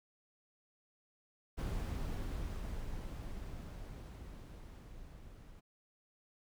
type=noise with level ramp; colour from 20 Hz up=brown; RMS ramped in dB=-37 to -54 dBFS; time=1.57-5.61 s; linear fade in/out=20 ms; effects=none